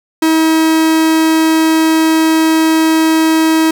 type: tone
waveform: 45% pulse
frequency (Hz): 320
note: D#4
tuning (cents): +49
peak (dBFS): -8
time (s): 0.22-3.71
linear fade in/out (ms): 5
effects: none